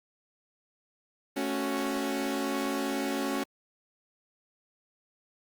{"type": "chord", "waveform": "sawtooth", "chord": "F# minor", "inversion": "first", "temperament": "equal", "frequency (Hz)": [220, 277.2, 370], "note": ["A3", "C#4", "F#4"], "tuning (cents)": [0, 0, 0], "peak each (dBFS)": [-32, -27, -31], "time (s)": [1.36, 3.44], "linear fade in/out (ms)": 10, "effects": ["Opus 32 kbps"]}